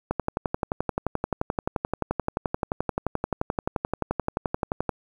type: click train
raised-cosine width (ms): 1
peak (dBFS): -10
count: 56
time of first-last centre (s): 0.11-4.893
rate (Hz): 11.5
effects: 8-bit